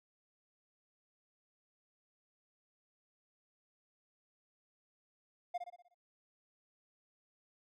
triangle tone with echo, 707 Hz, F5, 21 cents sharp, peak -32 dBFS, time 5.54-5.58 s, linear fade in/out 10 ms, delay 61 ms, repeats 6, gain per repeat -6 dB, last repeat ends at 5.946 s, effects none

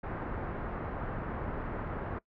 pink low-pass noise, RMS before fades -37 dBFS, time 0.03-2.19 s, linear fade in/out 10 ms, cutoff 1600 Hz, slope 24 dB/octave, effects noise-tail reverb RT60 0.1 s tail -21 dB re dry

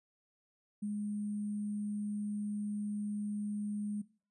sine tone with sample-and-hold, 207.7 Hz, G#3, in tune, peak -34 dBFS, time 0.82-4.02 s, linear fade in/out 10 ms, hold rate 8820 Hz, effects noise-tail reverb RT60 0.4 s tail -19 dB re dry + resampled to 24000 Hz

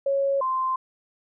sine tone pair in turn, 552 / 1042 Hz, C#5 / C6, -7 / -7 cents, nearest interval major seventh, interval 1100 cents, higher second, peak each -20 / -22 dBFS, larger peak first, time 0.06-0.41 / 0.41-0.76 s, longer neither, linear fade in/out 5 ms, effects none

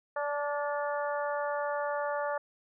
harmonic tone with a mistuned harmonic, 290.7 Hz, D4, 18 cents flat, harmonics 2 / 3 / 4 / 5 / 6, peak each -32 / -36 / -38 / -40 / -42 dBFS, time 0.16-2.38 s, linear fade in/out 5 ms, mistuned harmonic 5, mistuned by -22 cents, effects none

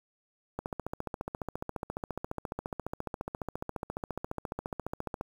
click train, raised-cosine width 1 ms, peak -20 dBFS, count 68, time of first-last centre 0.59-5.211 s, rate 14.5 Hz, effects 8-bit

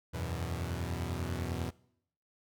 sawtooth chord, E suspended second, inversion none, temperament equal, 82.41 / 92.5 / 123.47 Hz, E2 / F#2 / B2, 0 / 0 / 0 cents, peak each -33 / -35 / -36 dBFS, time 0.13-1.71 s, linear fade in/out 20 ms, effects noise-tail reverb RT60 0.7 s tail -22 dB re dry

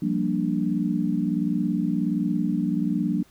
sine chord, G minor seventh, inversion third, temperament equal, 174.61 / 196 / 233.1 / 293.7 Hz, F3 / G3 / Bb3 / D4, 0 / 0 / 0 / 0 cents, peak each -27 dBFS, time 0.02-3.23 s, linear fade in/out 5 ms, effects pink hiss -58 dBFS RMS until 3.3 s

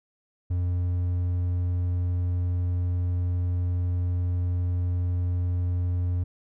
triangle tone, 88.8 Hz, F2, 29 cents sharp, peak -21 dBFS, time 0.5-6.24 s, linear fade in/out 10 ms, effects none

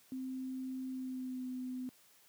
sine tone with pitch glide, 260 to 254.2 Hz, C4 to C4, -11 to -50 cents, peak -38 dBFS, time 0.12-1.89 s, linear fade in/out 0 ms, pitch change -39 cents, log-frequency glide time 0.89-1.47 s, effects white hiss -65 dBFS RMS until 2.28 s + high-pass 100 Hz 12 dB/octave

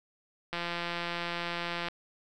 click train, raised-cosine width 0.3 ms, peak -18 dBFS, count 234, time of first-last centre 0.53-1.885 s, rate 172 Hz, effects none

